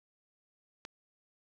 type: click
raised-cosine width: 0.2 ms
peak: -25 dBFS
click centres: 0.851 s
effects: none